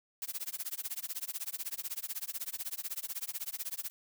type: noise with tremolo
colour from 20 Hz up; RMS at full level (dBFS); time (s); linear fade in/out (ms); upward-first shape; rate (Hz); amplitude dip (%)
blue; -36; 0.22-3.9; 0; sine; 16; 100
effects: none